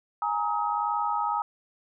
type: chord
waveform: sine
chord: Ab suspended second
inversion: none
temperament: equal with one note detuned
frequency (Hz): 830.6 / 932.3 / 1268.5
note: Ab5 / Bb5 / Eb6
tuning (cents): 0 / 0 / +33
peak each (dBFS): -29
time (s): 0.22-1.42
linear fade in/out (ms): 2
effects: none